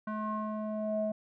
square tone with low-pass filter sweep, 214.6 Hz, A3, 43 cents flat, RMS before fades -34 dBFS, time 0.07-1.12 s, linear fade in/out 5 ms, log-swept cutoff 1300 to 590 Hz, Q 6, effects none

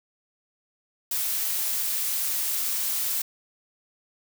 blue noise, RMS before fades -27 dBFS, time 1.11-3.22 s, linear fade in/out 5 ms, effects none

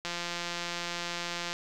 click train, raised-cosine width 0.2 ms, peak -17 dBFS, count 257, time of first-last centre 0.05-1.53 s, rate 173 Hz, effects none

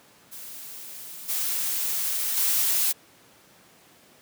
blue noise with level steps, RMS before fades -40 / -27 / -23 dBFS, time 0.31-2.93 s, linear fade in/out 20 ms, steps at 1.28 / 2.36 s, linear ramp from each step 20 ms, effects pink hiss -55 dBFS RMS until 4.21 s + high-pass 150 Hz 12 dB/octave

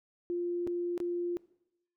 sine tone with dropouts, 349.2 Hz, F4, in tune, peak -30 dBFS, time 0.3-1.37 s, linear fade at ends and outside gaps 0 ms, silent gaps 0.668-0.674 / 0.978-1.002 s, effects noise-tail reverb RT60 0.8 s tail -20 dB re dry

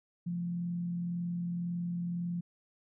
sine tone with frequency modulation, 173.8 Hz, F3, 8 cents flat, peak -32 dBFS, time 0.26-2.41 s, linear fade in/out 10 ms, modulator 41.9 Hz, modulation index 0.24, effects none

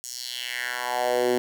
10% pulse tone with high-pass filter sweep, 123.7 Hz, B2, 3 cents sharp, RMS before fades -27 dBFS, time 0.04-1.38 s, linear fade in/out 0 ms, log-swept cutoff 6900 to 300 Hz, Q 2.8, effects none

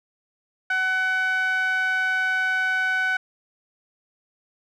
sawtooth tone with band-pass filter, 750 Hz, F#5, 23 cents sharp, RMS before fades -23 dBFS, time 0.7-3.17 s, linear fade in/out 5 ms, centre 1700 Hz, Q 9.6, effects none

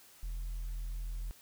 sine tone, 42 Hz, E1, 33 cents sharp, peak -33 dBFS, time 0.23-1.31 s, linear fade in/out 0 ms, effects tanh soft clip ceiling -35 dBFS + white hiss -59 dBFS RMS until 1.41 s

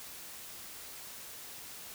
silence, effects white hiss -47 dBFS RMS until 1.94 s

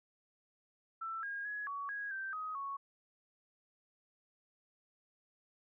sine tone with pitch steps, 1332 / 1627 / 1679 / 1125 / 1651 / 1563 / 1259 / 1108 Hz, E6 / G#6 / G#6 / C#6 / G#6 / G6 / D#6 / C#6, +18 / -36 / +18 / +25 / -11 / -6 / +20 / -1 cents, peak -38 dBFS, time 1.01-2.77 s, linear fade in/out 10 ms, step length 220 ms, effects none

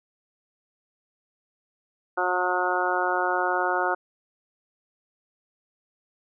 harmonic tone, 180.9 Hz, F#3, 39 cents flat, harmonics 2 / 3 / 4 / 5 / 6 / 7 / 8, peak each -30 / -31 / -28 / -29 / -34 / -30 / -28 dBFS, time 2.17-3.95 s, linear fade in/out 10 ms, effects none

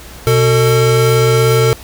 square tone pair together, 124 / 448.8 Hz, B2 / A4, +7 / +34 cents, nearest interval octave + minor seventh, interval 2227 cents, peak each -12 dBFS, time 0.27-1.73 s, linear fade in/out 0 ms, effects added 60 Hz sine -37 dBFS peak until 1.83 s + pink hiss -35 dBFS RMS until 1.83 s

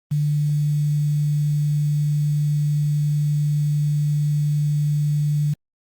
sine tone with quantisation, 148.1 Hz, D3, 15 cents sharp, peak -17 dBFS, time 0.11-5.54 s, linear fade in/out 10 ms, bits 7, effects Opus 24 kbps

